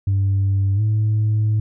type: tone with pitch glide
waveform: sine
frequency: 98 to 107.49 Hz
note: G2 to A2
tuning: 0 to -40 cents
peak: -13 dBFS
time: 0.07-1.6 s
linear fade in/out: 5 ms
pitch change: +160 cents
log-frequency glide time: 0.75-0.81 s
effects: tanh soft clip ceiling -13 dBFS